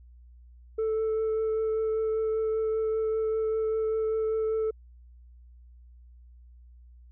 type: tone with vibrato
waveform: sine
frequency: 440 Hz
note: A4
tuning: in tune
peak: -22 dBFS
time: 0.78-4.71 s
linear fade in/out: 10 ms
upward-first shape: triangle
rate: 5.1 Hz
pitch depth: 12 cents each way
effects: tanh soft clip ceiling -24 dBFS + added 60 Hz sine -49 dBFS peak until 7.11 s